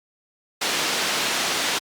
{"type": "band-pass noise", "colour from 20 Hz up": "white", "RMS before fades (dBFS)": -24, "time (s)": [0.61, 1.79], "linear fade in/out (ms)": 10, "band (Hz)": [200, 4900], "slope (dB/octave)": 12, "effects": ["Opus 48 kbps"]}